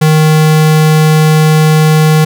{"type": "tone", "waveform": "square", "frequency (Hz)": 155.56, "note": "D#3", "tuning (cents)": 0, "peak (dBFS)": -5, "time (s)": [0.01, 2.25], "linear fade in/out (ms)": 10, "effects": []}